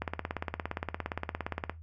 click train, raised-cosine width 0.5 ms, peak -17 dBFS, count 30, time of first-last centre 0.02-1.696 s, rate 17.3 Hz, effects noise-tail reverb RT60 0.2 s tail -17 dB re dry + added 81 Hz sine -45 dBFS peak until 1.82 s

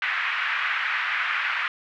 pink band-pass noise, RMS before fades -26 dBFS, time 0.02-1.68 s, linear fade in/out 2 ms, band 1400 to 2400 Hz, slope 24 dB/octave, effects none

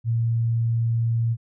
sine tone, 115.5 Hz, A#2, 16 cents flat, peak -19 dBFS, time 0.04-1.37 s, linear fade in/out 50 ms, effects none

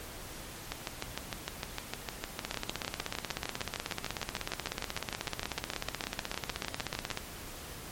two click trains, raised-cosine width 0.2 ms, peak -16 / -15 dBFS, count 43 / 78, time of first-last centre 0.72-7.103 / 2.45-7.174 s, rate 6.58 / 16.3 Hz, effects pink hiss -45 dBFS RMS until 7.91 s + MP3 64 kbps

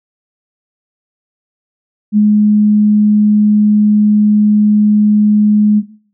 sine tone, 210 Hz, G#3, 19 cents sharp, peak -5 dBFS, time 2.12-5.83 s, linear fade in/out 50 ms, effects noise-tail reverb RT60 0.5 s tail -17 dB re dry

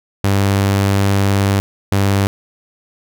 sawtooth tone pair in turn, 98.9 / 98.9 Hz, G2 / G2, +16 / +16 cents, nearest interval unison, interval 0 cents, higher neither, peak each -8 dBFS, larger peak neither, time 0.24-1.6 / 1.92-2.27 s, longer first, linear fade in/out 0 ms, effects none

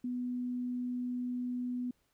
sine tone, 247.4 Hz, B3, 3 cents sharp, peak -33 dBFS, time 0.04-1.91 s, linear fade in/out 5 ms, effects pink hiss -75 dBFS RMS until 2.13 s

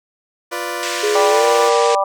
15% pulse chord, B diminished, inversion second, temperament equal, 349.2 / 493.9 / 587.3 Hz, F4 / B4 / D5, 0 / 0 / 0 cents, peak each -20 dBFS, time 0.51-1.7 s, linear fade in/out 20 ms
pink band-pass noise, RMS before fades -26 dBFS, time 0.83-1.95 s, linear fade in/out 0 ms, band 1600 to 8400 Hz, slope 48 dB/octave
sine tone with pitch glide, 420 to 468.7 Hz, G#4 to A#4, +19 to +9 cents, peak -15 dBFS, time 1.03-1.95 s, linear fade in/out 5 ms, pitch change +190 cents, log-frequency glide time 1.29-1.45 s
harmonic tone, 196 Hz, G3, in tune, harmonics 3 / 4 / 5 / 6, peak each -18 / -19 / -20 / -21 dBFS, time 1.15-2.04 s, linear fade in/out 5 ms
effects none

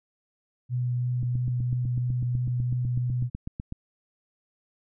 sine tone with vibrato, 123.47 Hz, B2, in tune, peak -24 dBFS, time 0.69-3.3 s, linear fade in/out 50 ms, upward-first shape triangle, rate 3 Hz, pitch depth 12 cents each way
click train, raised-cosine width 5 ms, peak -21 dBFS, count 21, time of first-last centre 1.23-3.724 s, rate 8.02 Hz
effects none

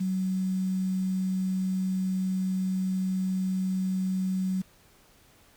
sine tone with quantisation, 187.7 Hz, F#3, 25 cents sharp, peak -25 dBFS, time 0-4.62 s, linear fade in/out 10 ms, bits 8, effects pink hiss -59 dBFS RMS until 5.56 s

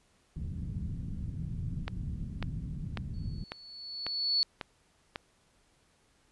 white low-pass noise, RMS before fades -37 dBFS, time 0.36-3.44 s, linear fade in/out 2 ms, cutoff 170 Hz, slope 24 dB/octave
click train, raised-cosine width 0.3 ms, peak -19 dBFS, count 7, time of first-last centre 1.88-5.159 s, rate 1.83 Hz
sine tone with exponential growth, 4428 Hz, C#8, 3 cents flat, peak -23 dBFS, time 3.14-4.43 s, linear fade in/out 0 ms, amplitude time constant 280 ms
effects pink hiss -68 dBFS RMS until 6.31 s + resampled to 24000 Hz

